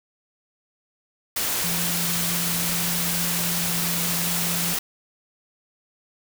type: tone in noise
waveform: sine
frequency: 171.6 Hz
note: F3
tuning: 30 cents flat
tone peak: -29 dBFS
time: 1.64-4.74 s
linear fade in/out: 5 ms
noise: white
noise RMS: -25 dBFS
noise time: 1.36-4.79 s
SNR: -7 dB
effects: none